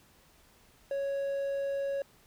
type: tone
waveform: triangle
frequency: 554.4 Hz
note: C#5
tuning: in tune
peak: -28 dBFS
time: 0.91-2.02 s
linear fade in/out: 2 ms
effects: pink hiss -62 dBFS RMS until 2.26 s